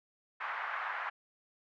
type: band-pass noise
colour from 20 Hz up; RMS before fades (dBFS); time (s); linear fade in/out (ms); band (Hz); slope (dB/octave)
white; -38; 0.4-1.1; 10; 850 to 1700; 24
effects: none